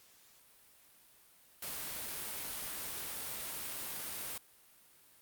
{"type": "noise", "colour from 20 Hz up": "white", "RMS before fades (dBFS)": -41, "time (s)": [1.62, 4.38], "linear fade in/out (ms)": 5, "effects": ["white hiss -63 dBFS RMS until 5.21 s", "Opus 48 kbps"]}